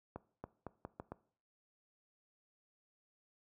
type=accelerating click train; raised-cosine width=1 ms; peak=-29 dBFS; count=6; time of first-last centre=0.16-1.12 s; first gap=280 ms; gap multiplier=0.81; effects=noise-tail reverb RT60 0.5 s tail -19 dB re dry + high-pass 60 Hz 12 dB/octave